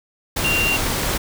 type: tone in noise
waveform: sine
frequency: 2769 Hz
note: F7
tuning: 15 cents flat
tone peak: -18 dBFS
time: 0.44-0.77 s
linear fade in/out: 10 ms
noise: pink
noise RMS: -22 dBFS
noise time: 0.36-1.18 s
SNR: +1 dB
effects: none